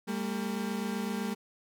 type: tone pair together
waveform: 35% pulse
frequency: 198.91 / 226.8 Hz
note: G3 / A#3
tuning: +26 / -47 cents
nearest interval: major second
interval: 227 cents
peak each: -32 / -33 dBFS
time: 0.07-1.35 s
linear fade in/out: 20 ms
effects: none